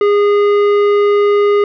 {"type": "tone with tanh clipping", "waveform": "triangle", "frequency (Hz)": 410, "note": "G#4", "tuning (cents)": -22, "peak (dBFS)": -10, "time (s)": [0.01, 1.64], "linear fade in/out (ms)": 2, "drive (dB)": 16, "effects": []}